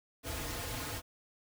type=noise with comb filter; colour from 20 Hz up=pink; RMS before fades=-39 dBFS; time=0.23-1.02 s; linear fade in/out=50 ms; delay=5.2 ms; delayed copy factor=-1; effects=none